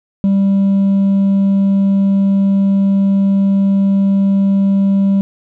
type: tone with hard clipping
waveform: triangle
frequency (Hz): 196.4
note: G3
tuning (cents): +4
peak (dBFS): -8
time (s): 0.24-5.21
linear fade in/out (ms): 0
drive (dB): 1
effects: none